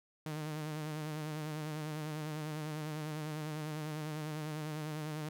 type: tone with vibrato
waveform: sawtooth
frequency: 153.3 Hz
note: D#3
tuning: 25 cents flat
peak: -34 dBFS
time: 0.26-5.29 s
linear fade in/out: 2 ms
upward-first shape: sine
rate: 10 Hz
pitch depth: 41 cents each way
effects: none